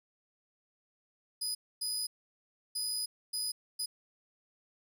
25% pulse tone bursts at uneven times, 4978 Hz, D#8, in tune, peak -28 dBFS, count 5, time 1.41-1.55 / 1.81-2.07 / 2.75-3.06 / 3.33-3.52 / 3.79-3.86 s, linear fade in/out 10 ms, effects none

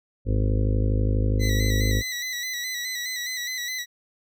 harmonic tone, 52.3 Hz, G#1, 13 cents sharp, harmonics 1 / 2 / 4 / 5 / 6 / 7 / 8 / 9 / 10, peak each -22 / -23 / -34 / -32 / -37 / -39 / -38 / -37 / -37 dBFS, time 0.25-2.03 s, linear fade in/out 50 ms
20% pulse tone with vibrato, 1980 Hz, B6, 4 cents sharp, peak -23 dBFS, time 1.39-3.86 s, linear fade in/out 50 ms, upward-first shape square, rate 4.8 Hz, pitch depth 39 cents each way
effects none

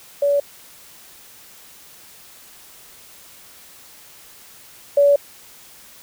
sine tone pair in turn, 570 / 570 Hz, C#5 / C#5, +48 / +48 cents, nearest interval unison, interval 0 cents, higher neither, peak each -14 / -10 dBFS, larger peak second, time 0.22-0.4 / 4.97-5.16 s, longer second, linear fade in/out 5 ms, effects white hiss -45 dBFS RMS until 6.02 s

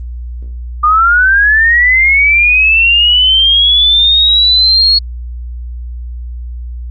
sine linear sweep, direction up, 1200 to 4346 Hz, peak -5 dBFS, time 0.83-4.99 s, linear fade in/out 10 ms, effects added 60 Hz sine -20 dBFS peak until 6.9 s + Opus 32 kbps

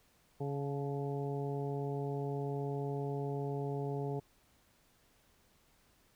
harmonic tone with a mistuned harmonic, 140.6 Hz, C#3, 25 cents sharp, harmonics 1 / 2 / 3 / 4 / 5 / 6, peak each -37 / -44 / -39 / -51 / -46 / -49 dBFS, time 0.4-4.2 s, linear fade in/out 10 ms, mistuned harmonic 6, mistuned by +40 cents, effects pink hiss -69 dBFS RMS until 6.15 s

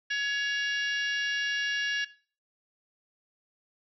harmonic tone, 561 Hz, C#5, 21 cents sharp, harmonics 3 / 4 / 5 / 6 / 7 / 8 / 9 / 10, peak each -28 / -41 / -34 / -41 / -45 / -47 / -48 / -43 dBFS, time 0.1-2.05 s, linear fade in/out 10 ms, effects noise-tail reverb RT60 0.4 s tail -17 dB re dry

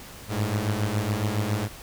sawtooth beating tone pair, 101.8 / 109 Hz, G#2 / A2, -34 / -16 cents, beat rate 7.2 Hz, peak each -23 dBFS, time 0.28-1.69 s, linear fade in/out 50 ms, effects pink hiss -43 dBFS RMS until 1.82 s

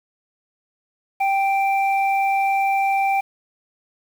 sine tone pair together, 784 / 2353 Hz, G5 / D7, 0 / +3 cents, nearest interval octave + perfect fifth, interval 1903 cents, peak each -17 / -25 dBFS, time 1.2-3.21 s, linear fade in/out 10 ms, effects 7-bit

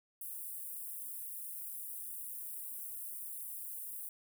white high-pass noise, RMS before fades -44 dBFS, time 0.21-4.09 s, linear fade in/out 2 ms, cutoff 9100 Hz, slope 48 dB/octave, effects none

